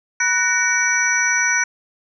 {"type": "tone cluster", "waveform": "sine", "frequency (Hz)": [970, 1486, 1854, 2281, 5890], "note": ["B5", "F#6", "A#6", "C#7", "F#8"], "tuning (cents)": [-31, 7, -10, 49, -9], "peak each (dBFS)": [-28, -19, -23, -22, -21], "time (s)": [0.2, 1.64], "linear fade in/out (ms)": 5, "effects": []}